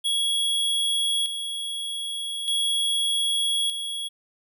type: tone with tremolo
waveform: square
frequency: 3332 Hz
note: G#7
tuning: 5 cents sharp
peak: -22 dBFS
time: 0.04-4.09 s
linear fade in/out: 20 ms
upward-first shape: square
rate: 0.41 Hz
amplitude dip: 55%
effects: none